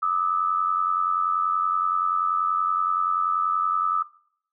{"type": "tone pair together", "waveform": "sine", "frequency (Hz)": [1200, 1290.5], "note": ["D6", "E6"], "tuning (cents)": [37, -37], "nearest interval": "minor second", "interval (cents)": 126, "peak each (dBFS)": [-25, -23], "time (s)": [0.02, 4.03], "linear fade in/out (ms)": 10, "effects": ["noise-tail reverb RT60 0.6 s tail -19 dB re dry"]}